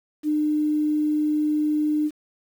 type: tone with quantisation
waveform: sine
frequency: 302.2 Hz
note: D4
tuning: 50 cents sharp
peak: -19 dBFS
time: 0.23-2.11 s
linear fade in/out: 50 ms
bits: 8
effects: none